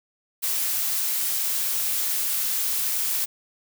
blue noise, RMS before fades -25 dBFS, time 0.42-3.26 s, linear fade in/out 20 ms, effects none

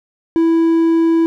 triangle tone, 329.6 Hz, E4, in tune, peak -8 dBFS, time 0.36-1.26 s, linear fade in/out 0 ms, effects none

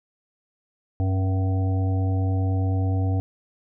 harmonic tone with a mistuned harmonic, 95.3 Hz, G2, 48 cents flat, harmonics 1 / 3 / 5 / 7 / 8, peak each -20 / -30 / -37 / -38 / -38 dBFS, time 1-3.2 s, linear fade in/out 0 ms, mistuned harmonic 3, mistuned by -59 cents, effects none

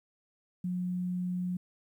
sine tone, 180.2 Hz, F#3, 45 cents flat, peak -30 dBFS, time 0.64-1.57 s, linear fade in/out 5 ms, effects 11-bit

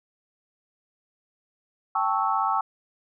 sine chord, A dominant seventh, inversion third, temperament equal with one note detuned, 784 / 880 / 1108.7 / 1309.4 Hz, G5 / A5 / C#6 / E6, 0 / 0 / 0 / -12 cents, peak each -27 dBFS, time 1.95-2.61 s, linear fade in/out 5 ms, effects none

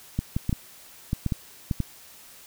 clicks, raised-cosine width 5 ms, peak -12 dBFS, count 9, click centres 0.19 / 0.365 / 0.494 / 0.528 / 1.131 / 1.263 / 1.322 / 1.712 / 1.803 s, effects white hiss -49 dBFS RMS until 2.46 s

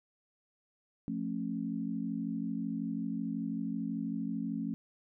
sine chord, F augmented, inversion none, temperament equal with one note detuned, 174.61 / 220 / 272.9 Hz, F3 / A3 / C#4, 0 / 0 / -27 cents, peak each -39 / -36 / -37 dBFS, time 1.08-4.74 s, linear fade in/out 0 ms, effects none

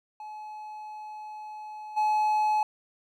triangle tone with level steps, 853 Hz, G#5, 46 cents sharp, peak -36 / -20 dBFS, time 0.2-2.63 s, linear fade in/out 2 ms, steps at 1.96 s, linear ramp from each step 20 ms, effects none

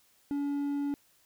triangle tone, 284.8 Hz, C#4, 47 cents sharp, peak -27 dBFS, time 0.31-0.94 s, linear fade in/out 0 ms, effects white hiss -66 dBFS RMS until 1.25 s

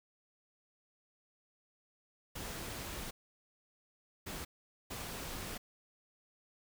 pink noise bursts at uneven times, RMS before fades -43 dBFS, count 3, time 2.35-3.11 / 4.26-4.45 / 4.9-5.58 s, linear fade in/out 10 ms, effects none

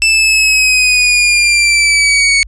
sawtooth linear sweep, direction down, 2650 to 2217 Hz, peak -4 dBFS, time 0.02-2.43 s, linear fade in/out 0 ms, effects added 50 Hz sine -29 dBFS peak until 2.47 s + resampled to 22050 Hz

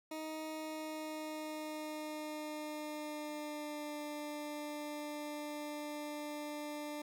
20% pulse tone with pitch glide, 313.3 to 297.1 Hz, D#4 to D4, +12 to +20 cents, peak -36 dBFS, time 0.11-7.02 s, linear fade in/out 5 ms, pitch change -92 cents, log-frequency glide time 0.49-3.98 s, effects none

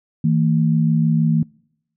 sine tone pair together, 160.3 / 226.7 Hz, E3 / A#3, -48 / -48 cents, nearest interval tritone, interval 600 cents, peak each -15 / -18 dBFS, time 0.24-1.43 s, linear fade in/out 5 ms, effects noise-tail reverb RT60 0.8 s tail -26 dB re dry

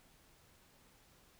silence, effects pink hiss -66 dBFS RMS until 1.39 s

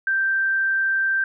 sine tone, 1568 Hz, G6, in tune, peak -18 dBFS, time 0.07-1.24 s, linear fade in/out 2 ms, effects none

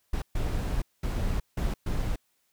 brown noise bursts at uneven times, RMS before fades -28 dBFS, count 5, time 0.13-0.22 / 0.35-0.82 / 1.03-1.4 / 1.57-1.74 / 1.86-2.16 s, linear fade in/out 5 ms, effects white hiss -72 dBFS RMS until 2.52 s

